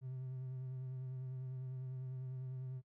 triangle tone with vibrato, 129.4 Hz, C3, 19 cents flat, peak -39 dBFS, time 0.01-2.82 s, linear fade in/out 50 ms, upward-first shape sine, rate 10 Hz, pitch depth 28 cents each way, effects noise-tail reverb RT60 0.1 s tail -22 dB re dry + tanh soft clip ceiling -35 dBFS

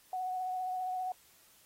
sine tone with vibrato, 740 Hz, F#5, in tune, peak -33 dBFS, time 0.13-1.12 s, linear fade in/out 2 ms, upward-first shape triangle, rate 15 Hz, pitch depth 22 cents each way, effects white hiss -63 dBFS RMS until 1.65 s + AAC 48 kbps

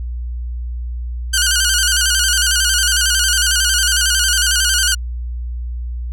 10% pulse tone with vibrato, 1500 Hz, F#6, 23 cents sharp, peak -4 dBFS, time 1.33-4.95 s, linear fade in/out 10 ms, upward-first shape square, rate 11 Hz, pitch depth 65 cents each way, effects added 60 Hz sine -21 dBFS peak until 6.12 s

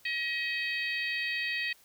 harmonic tone with a mistuned harmonic, 635 Hz, D#5, 35 cents sharp, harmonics 3 / 4 / 5 / 6 / 7, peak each -33 / -34 / -41 / -42 / -41 dBFS, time 0.05-1.73 s, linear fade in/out 5 ms, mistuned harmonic 7, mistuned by +26 cents, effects white hiss -61 dBFS RMS until 1.84 s

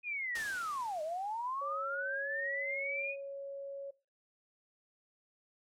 sine linear two-way sweep, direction down then up, 2500 to 600 to 2500 Hz, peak -35 dBFS, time 0.03-3.16 s, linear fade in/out 50 ms, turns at 1.02 s
white noise with exponential decay, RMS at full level -41 dBFS, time 0.35-1.96 s, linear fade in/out 5 ms, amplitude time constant 350 ms
sine tone with pitch glide, 551 to 554.8 Hz, C#5 to C#5, -11 to +1 cents, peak -40 dBFS, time 1.61-3.91 s, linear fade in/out 10 ms, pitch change +12 cents, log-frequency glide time 1.74-2.4 s
effects noise-tail reverb RT60 0.3 s tail -18 dB re dry + low-pass 9000 Hz 12 dB/octave

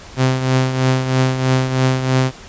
sawtooth tone with tremolo, 130.1 Hz, C3, 9 cents flat, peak -7 dBFS, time 0.16-2.32 s, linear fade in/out 50 ms, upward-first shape triangle, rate 3.1 Hz, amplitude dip 65%, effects pink hiss -38 dBFS RMS until 2.48 s + resampled to 16000 Hz

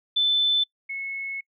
sine tone pair in turn, 3520 / 2191 Hz, A7 / C#7, 0 / -21 cents, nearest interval minor sixth, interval 821 cents, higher first, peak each -18 / -29 dBFS, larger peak first, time 0.16-0.64 / 0.89-1.41 s, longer second, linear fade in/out 10 ms, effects noise-tail reverb RT60 0.1 s tail -26 dB re dry

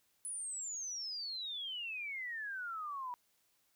sine exponential sweep, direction down, 10130 to 962 Hz, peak -39 dBFS, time 0.25-3.14 s, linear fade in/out 0 ms, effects white hiss -75 dBFS RMS until 3.75 s

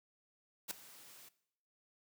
white noise with ADSR envelope, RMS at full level -37 dBFS, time 0.68-1.29 s, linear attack 28 ms, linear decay 7 ms, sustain -20 dB, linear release 8 ms, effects noise-tail reverb RT60 0.7 s tail -18 dB re dry + high-pass 100 Hz 12 dB/octave

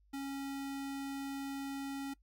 square tone, 275.5 Hz, C#4, 11 cents flat, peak -39 dBFS, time 0.13-2.14 s, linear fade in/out 10 ms, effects noise-tail reverb RT60 0.1 s tail -22 dB re dry + added 50 Hz sine -65 dBFS peak until 2.22 s

